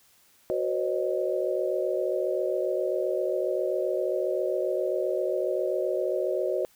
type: tone cluster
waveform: sine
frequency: 371 / 494.5 / 542 / 616 Hz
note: F#4 / B4 / C#5 / D#5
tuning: +5 / +2 / -39 / -17 cents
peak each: -29 / -32 / -30 / -30 dBFS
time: 0.5-6.65 s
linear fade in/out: 0 ms
effects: white hiss -61 dBFS RMS until 6.75 s